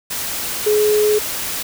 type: tone in noise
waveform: sine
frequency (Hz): 422.3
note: G#4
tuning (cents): +29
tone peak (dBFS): -12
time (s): 0.66-1.19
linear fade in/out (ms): 10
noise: white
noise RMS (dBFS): -24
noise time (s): 0.1-1.63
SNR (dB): +9
effects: none